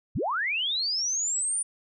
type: linear sweep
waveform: sine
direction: up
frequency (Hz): 46.25 to 9397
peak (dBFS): -25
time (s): 0.15-1.63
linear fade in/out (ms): 10
effects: none